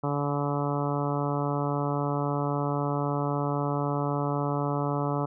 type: harmonic tone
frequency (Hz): 143.8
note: D3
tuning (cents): -36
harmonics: 1 / 2 / 3 / 4 / 5 / 6 / 7 / 8 / 9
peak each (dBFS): -29 / -32 / -34 / -35 / -36 / -37 / -37 / -38 / -39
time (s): 0.03-5.26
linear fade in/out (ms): 10
effects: none